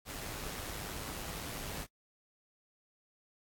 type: noise with amplitude modulation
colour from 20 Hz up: pink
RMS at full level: -40 dBFS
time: 0.05-1.87 s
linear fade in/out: 50 ms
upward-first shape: sine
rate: 104 Hz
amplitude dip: 40%
effects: noise-tail reverb RT60 0.1 s tail -26 dB re dry + AAC 64 kbps